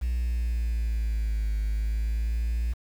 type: linear two-way sweep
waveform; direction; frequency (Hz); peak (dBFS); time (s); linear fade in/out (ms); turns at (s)
triangle; down then up; 61 to 51.91 to 58.4; -21; 0.01-2.74; 20; 1.59
effects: tanh soft clip ceiling -20 dBFS + 8-bit